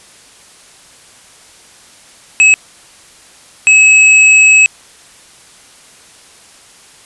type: tone bursts at uneven times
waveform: square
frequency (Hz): 2575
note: E7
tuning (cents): -41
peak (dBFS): -4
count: 2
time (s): 2.4-2.54 / 3.67-4.66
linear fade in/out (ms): 0
effects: white hiss -41 dBFS RMS until 7.05 s + resampled to 24000 Hz